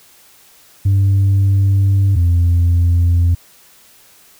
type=tone pair in turn; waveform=sine; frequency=98 / 86.33 Hz; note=G2 / F2; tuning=0 / -19 cents; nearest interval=major second; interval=219 cents; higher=first; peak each=-7 dBFS; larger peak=neither; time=0.85-2.16 / 2.16-3.35 s; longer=first; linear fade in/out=10 ms; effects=tanh soft clip ceiling -8 dBFS + white hiss -47 dBFS RMS until 4.39 s